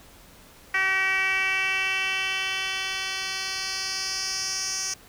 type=tone with band-pass filter sweep; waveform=10% pulse; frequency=381.9 Hz; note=G4; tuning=45 cents flat; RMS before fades=-27 dBFS; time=0.74-4.94 s; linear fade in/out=5 ms; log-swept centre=2000 to 6100 Hz; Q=3.2; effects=pink hiss -51 dBFS RMS until 5.08 s